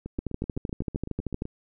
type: two click trains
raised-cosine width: 3 ms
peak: -16 / -22 dBFS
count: 17 / 12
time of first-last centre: 0.19-1.421 / 0.06-1.454 s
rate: 13 / 7.89 Hz
effects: none